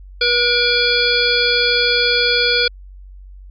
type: harmonic tone with a mistuned harmonic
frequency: 482.6 Hz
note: B4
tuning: 40 cents flat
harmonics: 1 / 3 / 5 / 7 / 9 / 10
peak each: -20 / -20 / -20 / -20 / -20 / -20 dBFS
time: 0.21-2.68 s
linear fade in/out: 5 ms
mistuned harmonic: 5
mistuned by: -37 cents
effects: added 47 Hz sine -35 dBFS peak until 3.5 s